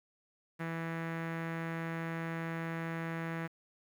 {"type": "tone with low-pass filter", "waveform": "sawtooth", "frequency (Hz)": 164.81, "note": "E3", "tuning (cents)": 0, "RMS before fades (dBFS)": -38, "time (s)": [0.59, 3.48], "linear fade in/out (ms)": 20, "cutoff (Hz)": 1900, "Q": 2.8, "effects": ["10-bit"]}